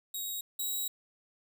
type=tone pair in turn; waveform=5% pulse; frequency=3799 / 3854 Hz; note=A#7 / B7; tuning=+32 / -43 cents; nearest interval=unison; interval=25 cents; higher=second; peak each=-27 / -24 dBFS; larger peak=second; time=0.14-0.41 / 0.59-0.88 s; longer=second; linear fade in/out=5 ms; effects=none